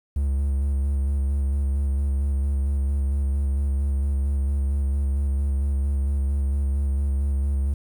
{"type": "tone with vibrato", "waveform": "triangle", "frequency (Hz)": 69.3, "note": "C#2", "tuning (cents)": 0, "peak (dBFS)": -18, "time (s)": [0.16, 7.74], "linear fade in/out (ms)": 5, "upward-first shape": "square", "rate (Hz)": 4.4, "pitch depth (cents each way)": 27, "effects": ["9-bit"]}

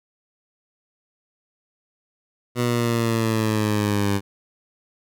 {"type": "linear sweep", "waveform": "15% pulse", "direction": "down", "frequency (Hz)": [122.3, 98.9], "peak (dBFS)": -13, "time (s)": [2.55, 4.21], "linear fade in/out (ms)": 50, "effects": []}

